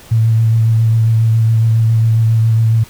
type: tone with vibrato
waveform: sine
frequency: 112.6 Hz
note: A2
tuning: 40 cents sharp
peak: -8 dBFS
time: 0.11-2.84 s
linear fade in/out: 10 ms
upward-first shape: sine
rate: 7.3 Hz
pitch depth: 20 cents each way
effects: pink hiss -39 dBFS RMS until 2.89 s